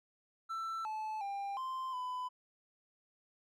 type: tone with pitch steps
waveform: triangle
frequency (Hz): 1333 / 867 / 797 / 1042 / 1003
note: E6 / A5 / G5 / C6 / B5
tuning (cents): +19 / -26 / +28 / -7 / +26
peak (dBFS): -35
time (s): 0.49-2.29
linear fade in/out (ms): 20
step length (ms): 360
effects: none

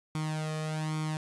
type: tone with flanger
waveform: sawtooth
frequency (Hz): 155.56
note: D#3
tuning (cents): 0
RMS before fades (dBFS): -33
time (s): 0.15-1.17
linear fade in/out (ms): 0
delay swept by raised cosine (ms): 0.88 to 1.66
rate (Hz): 1.2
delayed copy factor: +0.7
effects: resampled to 24000 Hz + 10-bit

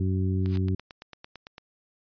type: harmonic tone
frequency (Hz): 94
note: F#2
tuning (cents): +28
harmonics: 1 / 2 / 3 / 4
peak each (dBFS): -24 / -30 / -34 / -36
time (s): 0-0.75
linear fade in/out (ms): 5
type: noise with exponential growth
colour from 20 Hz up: white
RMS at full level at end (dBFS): -38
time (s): 0.38-0.56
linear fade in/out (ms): 0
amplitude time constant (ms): 37
type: click train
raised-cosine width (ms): 0.2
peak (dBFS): -24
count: 11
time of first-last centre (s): 0.46-1.581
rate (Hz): 8.92
effects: resampled to 11025 Hz

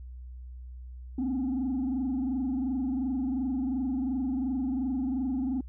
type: tone with frequency modulation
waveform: sine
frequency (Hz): 260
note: C4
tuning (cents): -11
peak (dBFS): -25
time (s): 1.18-5.61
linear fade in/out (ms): 5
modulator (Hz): 22.8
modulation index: 0.82
effects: tanh soft clip ceiling -25 dBFS + added 62 Hz sine -40 dBFS peak until 5.68 s

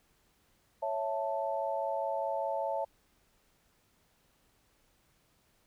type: chord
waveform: sine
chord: A major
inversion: first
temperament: equal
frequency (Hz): 554.4 / 659.3 / 880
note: C#5 / E5 / A5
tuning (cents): 0 / 0 / 0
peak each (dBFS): -35 / -35 / -35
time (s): 0.82-2.85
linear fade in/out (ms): 10
effects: pink hiss -70 dBFS RMS until 5.66 s

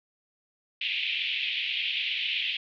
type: band-pass noise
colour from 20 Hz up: white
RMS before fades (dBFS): -30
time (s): 0.81-2.57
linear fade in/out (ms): 5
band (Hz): 2300 to 3400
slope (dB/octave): 48
effects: none

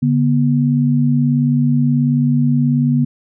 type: tone pair together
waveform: sine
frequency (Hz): 143.73 / 242.3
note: D3 / B3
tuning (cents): -37 / -33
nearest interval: major sixth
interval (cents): 904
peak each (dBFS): -14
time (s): 0.02-3.05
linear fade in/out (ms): 10
effects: none

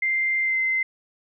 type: tone with pitch glide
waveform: sine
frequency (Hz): 2092 to 2068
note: C7 to C7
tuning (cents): -1 to -21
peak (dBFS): -20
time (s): 0.02-0.83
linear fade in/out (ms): 5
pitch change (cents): -20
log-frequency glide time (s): 0.41-0.58
effects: none

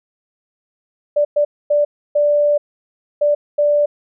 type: tone bursts at uneven times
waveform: sine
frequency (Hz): 587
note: D5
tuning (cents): -1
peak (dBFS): -11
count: 6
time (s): 1.16-1.25 / 1.36-1.45 / 1.7-1.85 / 2.15-2.58 / 3.21-3.35 / 3.58-3.86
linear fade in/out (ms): 10
effects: none

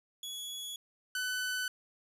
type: tone pair in turn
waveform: sawtooth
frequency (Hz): 3374 / 1502.9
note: G#7 / F#6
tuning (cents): +27 / +27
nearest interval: octave + major second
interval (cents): 1400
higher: first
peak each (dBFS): -36 / -29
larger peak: second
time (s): 0.23-0.76 / 1.15-1.68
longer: neither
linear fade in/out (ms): 2
effects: resampled to 32000 Hz + 11-bit

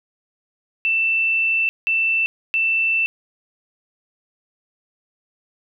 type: tone bursts at uneven times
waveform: sine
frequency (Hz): 2667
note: E7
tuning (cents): +20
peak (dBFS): -16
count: 3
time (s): 0.85-1.69 / 1.87-2.26 / 2.54-3.06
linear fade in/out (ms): 0
effects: none

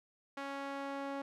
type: tone with band-pass filter sweep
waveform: sawtooth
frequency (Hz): 277.2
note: C#4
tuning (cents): 0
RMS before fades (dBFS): -41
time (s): 0.37-1.22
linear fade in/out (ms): 5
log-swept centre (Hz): 1300 to 720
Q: 0.74
effects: none

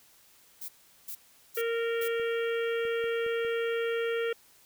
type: noise bursts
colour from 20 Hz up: violet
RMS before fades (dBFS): -39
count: 4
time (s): 0.61-2.084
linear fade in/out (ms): 10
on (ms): 76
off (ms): 390
type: harmonic tone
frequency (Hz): 462.4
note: A#4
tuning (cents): -14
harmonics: 1 / 3 / 4 / 5 / 6 / 7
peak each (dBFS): -28 / -38 / -40 / -42 / -44 / -45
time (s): 1.57-4.33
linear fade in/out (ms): 5
type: clicks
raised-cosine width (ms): 2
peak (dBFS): -36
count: 5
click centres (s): 2.198 / 2.852 / 3.041 / 3.264 / 3.449
effects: white hiss -60 dBFS RMS until 4.65 s

